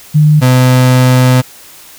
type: tone pair in turn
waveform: sine / 35% pulse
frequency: 151.4 / 127.31 Hz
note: D#3 / C3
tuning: -47 / -47 cents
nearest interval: minor third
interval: 300 cents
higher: first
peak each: -3 dBFS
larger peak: neither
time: 0.14-0.41 / 0.41-1.42 s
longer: second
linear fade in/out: 20 ms
effects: white hiss -36 dBFS RMS until 1.98 s